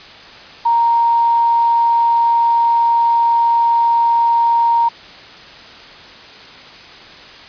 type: tone with quantisation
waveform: sine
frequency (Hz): 932.3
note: A#5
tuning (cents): 0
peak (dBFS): -10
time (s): 0.65-4.89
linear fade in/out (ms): 10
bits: 6
effects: white hiss -37 dBFS RMS until 7.48 s + resampled to 11025 Hz